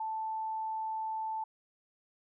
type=tone; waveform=sine; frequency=880 Hz; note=A5; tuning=in tune; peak=-33 dBFS; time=0-1.44 s; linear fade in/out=5 ms; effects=none